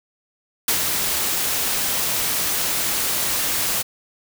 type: noise with ADSR envelope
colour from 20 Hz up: white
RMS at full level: -18 dBFS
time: 0.68-3.83 s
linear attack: 4 ms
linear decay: 94 ms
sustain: -4 dB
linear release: 20 ms
effects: none